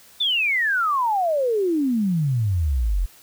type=exponential sweep; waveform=sine; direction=down; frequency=3600 to 41.08 Hz; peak=-18 dBFS; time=0.2-3.06 s; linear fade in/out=10 ms; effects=white hiss -50 dBFS RMS until 3.22 s